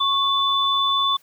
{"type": "tone pair together", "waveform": "sine", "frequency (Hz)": [1100, 3496], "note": ["C#6", "A7"], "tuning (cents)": [-14, -12], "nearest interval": "octave + minor sixth", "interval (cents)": 2002, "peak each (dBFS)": -20, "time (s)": [0, 1.17], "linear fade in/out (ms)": 10, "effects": ["white hiss -57 dBFS RMS until 1.22 s"]}